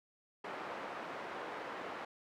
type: band-pass noise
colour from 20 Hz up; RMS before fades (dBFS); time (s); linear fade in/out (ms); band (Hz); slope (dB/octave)
pink; -44; 0.44-2.05; 5; 460 to 1600; 12
effects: none